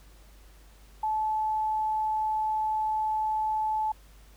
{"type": "tone", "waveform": "sine", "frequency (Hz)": 866, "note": "A5", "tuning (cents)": -28, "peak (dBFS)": -25, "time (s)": [1.03, 3.92], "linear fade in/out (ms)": 5, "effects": ["added 50 Hz sine -51 dBFS peak until 4.36 s", "pink hiss -59 dBFS RMS until 4.36 s"]}